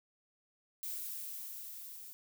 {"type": "noise with level ramp", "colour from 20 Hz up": "violet", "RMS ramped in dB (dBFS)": [-40, -50], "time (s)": [0.83, 2.13], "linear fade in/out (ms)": 0, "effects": []}